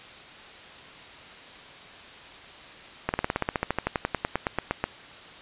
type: slowing click train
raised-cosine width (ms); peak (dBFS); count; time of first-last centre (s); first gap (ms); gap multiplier
0.5; -9; 22; 3.09-4.84; 49; 1.05
effects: white hiss -45 dBFS RMS until 5.41 s + resampled to 8000 Hz